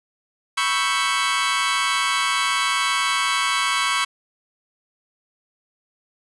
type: chord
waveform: 20% pulse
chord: C# half-diminished seventh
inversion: third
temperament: equal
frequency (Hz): 987.8 / 1108.7 / 1318.5 / 1568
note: B5 / C#6 / E6 / G6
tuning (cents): 0 / 0 / 0 / 0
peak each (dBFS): -22 / -17 / -21 / -22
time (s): 0.57-4.05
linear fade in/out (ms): 10
effects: resampled to 24000 Hz + 7-bit